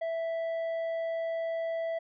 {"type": "tone with tanh clipping", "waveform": "sine", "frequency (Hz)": 659.3, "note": "E5", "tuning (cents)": 0, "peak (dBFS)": -31, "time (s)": [0.01, 1.99], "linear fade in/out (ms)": 10, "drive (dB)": 6, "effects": []}